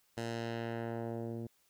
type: tone with low-pass filter sweep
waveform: 10% pulse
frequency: 115.8 Hz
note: A#2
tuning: 11 cents flat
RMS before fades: -39 dBFS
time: 0.17-1.47 s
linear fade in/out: 5 ms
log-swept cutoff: 10000 to 290 Hz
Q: 0.83
effects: white hiss -72 dBFS RMS until 1.69 s